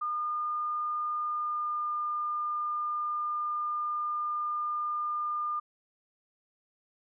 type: tone with pitch glide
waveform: sine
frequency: 1214 to 1206.3 Hz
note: D#6 to D6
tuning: -43 to +46 cents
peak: -29 dBFS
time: 0.01-5.6 s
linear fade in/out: 10 ms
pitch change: -11 cents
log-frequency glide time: 1.17-1.92 s
effects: none